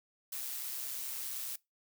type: noise with amplitude modulation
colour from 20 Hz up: blue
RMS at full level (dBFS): -38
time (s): 0.32-1.56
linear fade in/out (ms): 5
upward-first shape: sine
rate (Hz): 130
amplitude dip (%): 40
effects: noise-tail reverb RT60 0.2 s tail -22 dB re dry